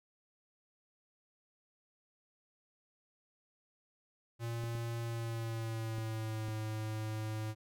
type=tone with pitch glide; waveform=square; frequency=116.54 to 108.74 Hz; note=A#2 to A2; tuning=0 to -20 cents; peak=-37 dBFS; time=4.39-7.55 s; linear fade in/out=50 ms; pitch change=-120 cents; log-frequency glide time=5.01-6.54 s
type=clicks; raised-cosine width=3 ms; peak=-34 dBFS; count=4; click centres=4.639 / 4.752 / 5.983 / 6.485 s
effects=none